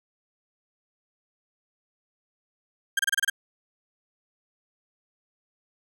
35% pulse tone bursts, 1595 Hz, G6, 30 cents sharp, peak -19 dBFS, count 7, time 2.97-3.299 s, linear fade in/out 5 ms, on 23 ms, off 28 ms, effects none

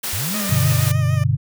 white high-pass noise, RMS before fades -25 dBFS, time 0.03-0.92 s, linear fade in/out 10 ms, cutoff 110 Hz, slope 96 dB/octave
sine linear two-way sweep, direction up then down, 77.78 to 219.4 to 139.7 Hz, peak -24 dBFS, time 0.13-0.72 s, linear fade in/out 0 ms, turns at 0.36 s
15% pulse tone with vibrato, 610 Hz, D#5, 34 cents flat, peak -23 dBFS, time 0.34-1.24 s, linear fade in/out 5 ms, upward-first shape sine, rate 6.6 Hz, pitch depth 52 cents each way
sine chord, G major, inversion none, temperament equal with one note detuned, 97.43 / 123.47 / 146.83 Hz, G2 / B2 / D3, -10 / 0 / 0 cents, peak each -20 / -18 / -20 dBFS, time 0.49-1.37 s, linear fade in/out 20 ms
effects none

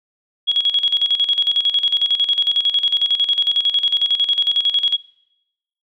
sine tone with tremolo, 3322 Hz, G#7, in tune, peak -12 dBFS, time 0.47-4.97 s, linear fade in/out 20 ms, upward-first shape square, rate 11 Hz, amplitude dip 70%, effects noise-tail reverb RT60 0.9 s tail -22 dB re dry

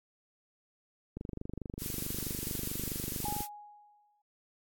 click train, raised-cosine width 3 ms, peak -26 dBFS, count 56, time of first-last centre 1.17-3.406 s, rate 24.6 Hz
blue noise, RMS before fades -38 dBFS, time 1.78-3.48 s, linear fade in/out 50 ms
sine tone with exponential decay, 830.6 Hz, G#5, in tune, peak -33 dBFS, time 3.25-4.22 s, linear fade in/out 5 ms, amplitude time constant 210 ms
effects AAC 64 kbps

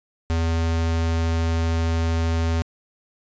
square tone, 82.41 Hz, E2, in tune, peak -20 dBFS, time 0.3-2.62 s, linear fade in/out 0 ms, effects resampled to 16000 Hz

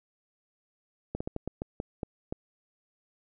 slowing click train, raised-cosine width 2 ms, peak -19 dBFS, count 9, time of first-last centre 1.15-2.325 s, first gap 55 ms, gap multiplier 1.27, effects none

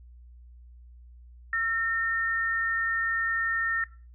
sine tone pair together, 1344 / 1825.1 Hz, E6 / A#6, +33 / -37 cents, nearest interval perfect fourth, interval 530 cents, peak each -32 / -25 dBFS, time 1.53-3.84 s, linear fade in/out 2 ms, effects noise-tail reverb RT60 0.4 s tail -21 dB re dry + added 60 Hz sine -47 dBFS peak until 4.14 s

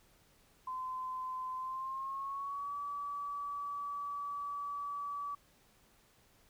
sine tone with pitch glide, 1028 to 1147.2 Hz, C6 to D6, -31 to -41 cents, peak -37 dBFS, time 0.67-5.35 s, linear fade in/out 5 ms, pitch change +190 cents, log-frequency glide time 1.56-2.75 s, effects pink hiss -67 dBFS RMS until 6.49 s

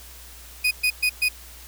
35% pulse tone bursts, 2489 Hz, D#7, in tune, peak -16 dBFS, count 4, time 0.64-1.288 s, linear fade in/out 10 ms, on 72 ms, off 120 ms, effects added 60 Hz sine -45 dBFS peak until 1.67 s + white hiss -45 dBFS RMS until 1.67 s

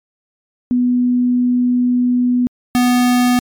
sine / square tone pair in turn, 246.9 / 246.9 Hz, B3 / B3, 0 / 0 cents, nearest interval unison, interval 0 cents, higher neither, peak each -11 dBFS, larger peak neither, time 0.71-2.47 / 2.75-3.39 s, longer first, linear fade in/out 0 ms, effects MP3 96 kbps

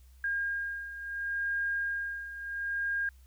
sine beating tone pair, 1616 / 1616.72 Hz, G#6 / G#6, -48 / -47 cents, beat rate 0.72 Hz, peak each -37 / -32 dBFS, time 0.24-3.09 s, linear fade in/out 2 ms, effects added 64 Hz sine -53 dBFS peak until 3.26 s + white hiss -68 dBFS RMS until 3.26 s

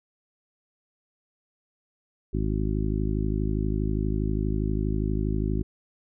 harmonic tone, 52.4 Hz, G#1, 16 cents sharp, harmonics 1 / 2 / 3 / 4 / 5 / 6 / 7, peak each -27 / -30 / -32 / -33 / -34 / -35 / -35 dBFS, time 2.33-5.63 s, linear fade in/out 10 ms, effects none

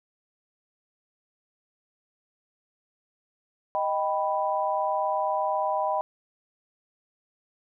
sine chord, Eb augmented, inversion none, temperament equal, 622.3 / 784 / 987.8 Hz, Eb5 / G5 / B5, 0 / 0 / 0 cents, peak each -28 dBFS, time 3.75-6.01 s, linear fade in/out 0 ms, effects none

